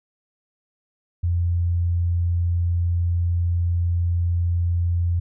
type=tone; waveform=sine; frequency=86.5 Hz; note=F2; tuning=16 cents flat; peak=-18 dBFS; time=1.23-5.2 s; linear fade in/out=10 ms; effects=none